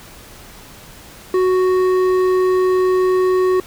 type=tone with hard clipping; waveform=triangle; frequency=370 Hz; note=F#4; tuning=in tune; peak=-14 dBFS; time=1.34-3.6 s; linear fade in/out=2 ms; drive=12 dB; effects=pink hiss -40 dBFS RMS until 3.66 s